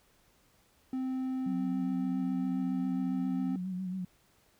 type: tone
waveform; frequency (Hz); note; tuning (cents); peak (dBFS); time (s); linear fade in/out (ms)
triangle; 259.9; C4; -11; -29; 0.93-3.56; 2
type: tone with vibrato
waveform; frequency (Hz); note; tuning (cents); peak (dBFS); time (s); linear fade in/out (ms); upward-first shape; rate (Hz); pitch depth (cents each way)
sine; 185; F#3; 0; -33; 1.46-4.05; 5; sine; 7.3; 47
effects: pink hiss -67 dBFS RMS until 4.59 s